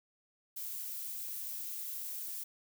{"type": "noise", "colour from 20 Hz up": "violet", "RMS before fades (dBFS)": -41, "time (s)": [0.56, 2.44], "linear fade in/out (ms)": 10, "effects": []}